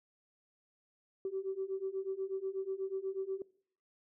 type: beating tone pair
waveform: sine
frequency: 380 / 388.2 Hz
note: F#4 / G4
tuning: +46 / -17 cents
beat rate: 8.2 Hz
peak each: -38 / -37 dBFS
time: 1.25-3.42 s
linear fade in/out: 2 ms
effects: noise-tail reverb RT60 0.6 s tail -23 dB re dry + tanh soft clip ceiling -27 dBFS